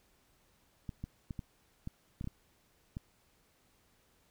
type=clicks; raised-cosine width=5 ms; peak=-27 dBFS; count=9; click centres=0.892 / 1.04 / 1.308 / 1.392 / 1.874 / 2.211 / 2.243 / 2.274 / 2.969 s; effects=pink hiss -70 dBFS RMS until 4.3 s